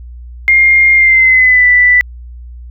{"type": "tone with pitch glide", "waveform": "sine", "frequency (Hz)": [2121, 1979], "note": ["C7", "B6"], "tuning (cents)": [23, 3], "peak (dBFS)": -4, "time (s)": [0.48, 2.01], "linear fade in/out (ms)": 0, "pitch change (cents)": -120, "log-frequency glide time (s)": [0.95, 1.67], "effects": ["added 60 Hz sine -27 dBFS peak until 2.7 s"]}